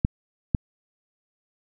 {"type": "clicks", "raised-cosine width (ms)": 5, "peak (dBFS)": -7, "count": 2, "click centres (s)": [0.049, 0.548], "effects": []}